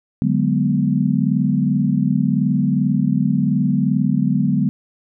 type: chord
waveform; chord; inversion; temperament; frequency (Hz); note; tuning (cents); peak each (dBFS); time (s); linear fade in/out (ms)
sine; G# half-diminished seventh; second; equal; 146.83 / 185 / 207.7 / 246.9; D3 / F#3 / G#3 / B3; 0 / 0 / 0 / 0; -20; 0.22-4.69; 0
effects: none